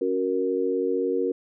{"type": "chord", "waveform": "sine", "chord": "F# major", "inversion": "second", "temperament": "equal", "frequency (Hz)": [277.2, 370, 466.2], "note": ["C#4", "F#4", "A#4"], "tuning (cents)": [0, 0, 0], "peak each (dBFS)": [-29, -26, -25], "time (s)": [0.01, 1.32], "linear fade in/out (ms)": 5, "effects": []}